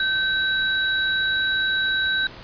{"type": "tone pair together", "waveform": "sine", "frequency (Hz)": [1545, 3893], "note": ["G6", "B7"], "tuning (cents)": [-26, -26], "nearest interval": "octave + major third", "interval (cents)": 1600, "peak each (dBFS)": [-21, -24], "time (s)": [0, 2.27], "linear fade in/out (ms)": 2, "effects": ["pink hiss -41 dBFS RMS until 2.43 s", "resampled to 11025 Hz"]}